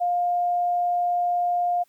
sine tone, 706 Hz, F5, 19 cents sharp, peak -20 dBFS, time 0-1.84 s, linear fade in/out 20 ms, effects white hiss -65 dBFS RMS until 1.88 s

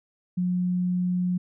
sine tone, 180 Hz, F#3, 47 cents flat, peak -22 dBFS, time 0.37-1.38 s, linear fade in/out 10 ms, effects none

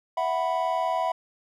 triangle chord, E suspended second, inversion none, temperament equal, 659.3 / 740 / 987.8 Hz, E5 / F#5 / B5, 0 / 0 / 0 cents, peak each -26 dBFS, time 0.17-1.12 s, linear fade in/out 5 ms, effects none

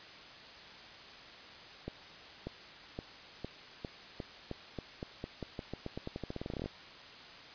accelerating click train, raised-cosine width 2 ms, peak -25 dBFS, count 29, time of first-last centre 1.88-6.66 s, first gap 590 ms, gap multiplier 0.88, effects white hiss -51 dBFS RMS until 7.54 s + resampled to 11025 Hz

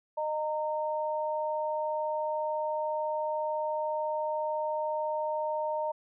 sine tone pair together, 614 / 920 Hz, D#5 / A#5, -23 / -23 cents, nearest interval perfect fifth, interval 700 cents, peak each -31 / -32 dBFS, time 0.17-5.92 s, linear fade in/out 10 ms, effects none

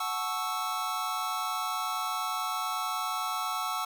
square chord, F# minor seventh, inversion none, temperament equal with one note detuned, 740 / 868.9 / 1108.7 / 1318.5 Hz, F#5 / A5 / C#6 / E6, 0 / -22 / 0 / 0 cents, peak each -38 / -39 / -36 / -34 dBFS, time 0-3.85 s, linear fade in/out 5 ms, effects none

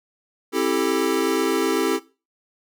square chord, A minor seventh, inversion first, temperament equal with one note detuned, 266.7 / 329.6 / 392 / 440 Hz, C4 / E4 / G4 / A4, +33 / 0 / 0 / 0 cents, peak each -27 / -25 / -25 / -25 dBFS, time 0.52-2 s, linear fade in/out 50 ms, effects noise-tail reverb RT60 0.3 s tail -17 dB re dry

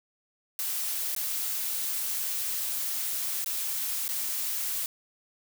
blue noise with dropouts, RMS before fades -31 dBFS, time 0.59-4.86 s, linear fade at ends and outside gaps 1 ms, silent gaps 1.15-1.163 / 3.445-3.46 / 4.08-4.089 s, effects none

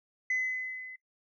sine tone with level ramp, 2026 Hz, B6, 44 cents sharp, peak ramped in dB -24 to -43 dBFS, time 0.3-0.96 s, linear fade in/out 5 ms, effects noise-tail reverb RT60 0.1 s tail -18 dB re dry + tanh soft clip ceiling -24 dBFS

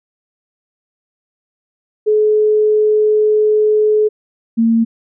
sine tone pair in turn, 426.7 / 228 Hz, G#4 / A#3, +47 / -38 cents, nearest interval major seventh, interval 1085 cents, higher first, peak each -9 dBFS, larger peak neither, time 2.06-4.09 / 4.57-4.85 s, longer first, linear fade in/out 20 ms, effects none

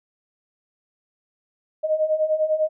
sine beating tone pair, 615 / 625 Hz, D#5 / D#5, -20 / +8 cents, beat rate 10 Hz, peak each -24 / -20 dBFS, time 1.83-2.69 s, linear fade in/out 20 ms, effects none

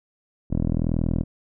10% pulse tone with low-pass filter, 40.92 Hz, E1, 12 cents flat, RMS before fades -23 dBFS, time 0.5-1.24 s, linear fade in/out 20 ms, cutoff 360 Hz, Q 1.1, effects none

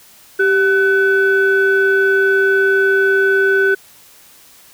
sine tone pair together, 390.4 / 1504 Hz, G4 / F#6, -7 / +28 cents, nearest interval octave + major seventh, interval 2335 cents, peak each -12 dBFS, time 0.39-3.75 s, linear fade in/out 10 ms, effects tanh soft clip ceiling -5 dBFS + white hiss -45 dBFS RMS until 4.73 s

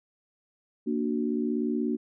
sine chord, Bb augmented, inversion none, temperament equal, 233.1 / 293.7 / 370 Hz, Bb3 / D4 / F#4, 0 / 0 / 0 cents, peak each -28 / -30 / -32 dBFS, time 0.86-1.97 s, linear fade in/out 20 ms, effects none

